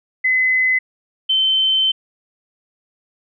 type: tone pair in turn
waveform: sine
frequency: 2030 / 3084 Hz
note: B6 / G7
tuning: +47 / -29 cents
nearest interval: perfect fifth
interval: 724 cents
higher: second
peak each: -13 dBFS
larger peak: neither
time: 0.24-0.79 / 1.29-1.92 s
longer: second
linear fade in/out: 10 ms
effects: none